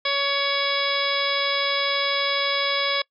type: harmonic tone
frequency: 561 Hz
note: C#5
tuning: 21 cents sharp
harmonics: 1 / 2 / 3 / 4 / 5 / 6 / 7 / 8 / 9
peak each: -28 / -28 / -31 / -27 / -37 / -27 / -30 / -39 / -31 dBFS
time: 0.05-3.02 s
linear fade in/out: 5 ms
effects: noise-tail reverb RT60 0.1 s tail -24 dB re dry